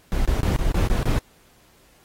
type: noise bursts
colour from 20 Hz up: brown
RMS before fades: -20 dBFS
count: 7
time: 0.12-1.186 s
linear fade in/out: 0 ms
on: 130 ms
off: 26 ms
effects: pink hiss -57 dBFS RMS until 2.04 s + AAC 48 kbps